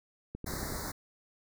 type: click train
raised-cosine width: 3 ms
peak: -26 dBFS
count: 5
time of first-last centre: 0.35-0.724 s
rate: 10.7 Hz
type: band-stop noise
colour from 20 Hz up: pink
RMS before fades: -38 dBFS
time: 0.46-0.92 s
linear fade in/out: 10 ms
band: 2100 to 3900 Hz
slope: 96 dB/octave
effects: none